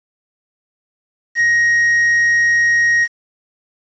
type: tone with quantisation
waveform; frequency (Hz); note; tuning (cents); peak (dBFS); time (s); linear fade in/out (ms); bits
triangle; 1879; A#6; +13; -9; 1.35-3.08; 50; 6
effects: resampled to 16000 Hz